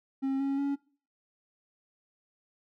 triangle tone with pitch steps, 269.4 / 274.9 / 280.5 Hz, C#4 / C#4 / C#4, -49 / -14 / +21 cents, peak -25 dBFS, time 0.22-0.76 s, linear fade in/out 20 ms, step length 180 ms, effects noise-tail reverb RT60 0.4 s tail -20 dB re dry

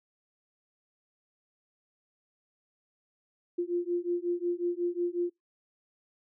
sine beating tone pair, 347 / 352.5 Hz, F4 / F4, -11 / +16 cents, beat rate 5.5 Hz, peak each -31 dBFS, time 3.58-5.3 s, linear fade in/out 10 ms, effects noise-tail reverb RT60 0.2 s tail -26 dB re dry

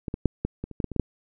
clicks, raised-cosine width 3 ms, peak -17 / -15 / -6 / -12 / -18 / -26 / -15 / -14 / -21 / -15 / -7 dBFS, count 11, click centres 0.082 / 0.141 / 0.257 / 0.45 / 0.64 / 0.713 / 0.802 / 0.843 / 0.917 / 0.963 / 0.997 s, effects none

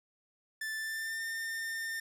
45% pulse tone with pitch glide, 1760 to 1807.4 Hz, A6 to A6, 0 to +46 cents, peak -35 dBFS, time 0.61-2 s, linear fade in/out 5 ms, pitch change +46 cents, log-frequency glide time 0.76-1.23 s, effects none

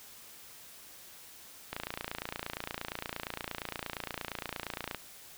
click train, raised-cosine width 0.3 ms, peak -19 dBFS, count 93, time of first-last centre 1.73-4.947 s, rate 28.6 Hz, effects white hiss -52 dBFS RMS until 5.37 s

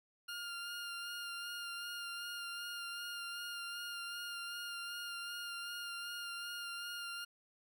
20% pulse tone with vibrato, 1406 Hz, F6, 11 cents sharp, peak -37 dBFS, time 0.28-7.25 s, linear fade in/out 10 ms, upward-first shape sine, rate 2.6 Hz, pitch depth 19 cents each way, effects none

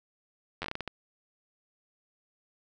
slowing click train, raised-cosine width 0.3 ms, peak -18 dBFS, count 9, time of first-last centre 0.62-0.877 s, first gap 10 ms, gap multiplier 1.32, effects none

